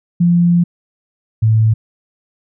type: tone pair in turn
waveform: sine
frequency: 173.2 / 110.38 Hz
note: F3 / A2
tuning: -14 / +6 cents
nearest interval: minor sixth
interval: 780 cents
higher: first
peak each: -8 dBFS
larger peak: neither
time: 0.2-0.64 / 1.42-1.74 s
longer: first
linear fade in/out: 10 ms
effects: none